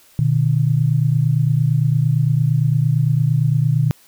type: tone pair together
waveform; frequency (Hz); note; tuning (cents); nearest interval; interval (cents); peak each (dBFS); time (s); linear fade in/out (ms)
sine; 122.5 / 151.29; B2 / D#3; -14 / -48; major third; 366; -16; 0.19-3.91; 0
effects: white hiss -51 dBFS RMS until 4.07 s